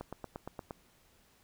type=click train; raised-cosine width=1 ms; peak=-26 dBFS; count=7; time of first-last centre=0.01-0.708 s; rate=8.59 Hz; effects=pink hiss -66 dBFS RMS until 1.43 s